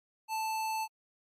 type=tone; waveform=square; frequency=880 Hz; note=A5; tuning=in tune; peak=-32 dBFS; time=0.28-0.88 s; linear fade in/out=50 ms; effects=MP3 64 kbps